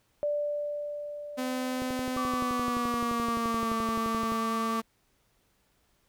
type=tone with exponential decay; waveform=sine; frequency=587.3 Hz; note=D5; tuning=in tune; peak=-25 dBFS; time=0.23-3.73 s; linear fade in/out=0 ms; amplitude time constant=760 ms
type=tone with pitch glide; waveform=sawtooth; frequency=255.1 to 224.7 Hz; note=C4 to A3; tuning=-44 to +37 cents; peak=-26 dBFS; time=1.37-4.82 s; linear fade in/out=20 ms; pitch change=-219 cents; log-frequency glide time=2.18-3.76 s
type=click train; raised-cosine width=2 ms; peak=-24 dBFS; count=30; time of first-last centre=1.82-4.32 s; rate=11.6 Hz
type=tone with vibrato; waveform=sine; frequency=1156 Hz; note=D6; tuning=28 cents flat; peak=-30 dBFS; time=2.17-4.8 s; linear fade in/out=2 ms; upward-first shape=square; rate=9.8 Hz; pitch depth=11 cents each way
effects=pink hiss -70 dBFS RMS until 6.08 s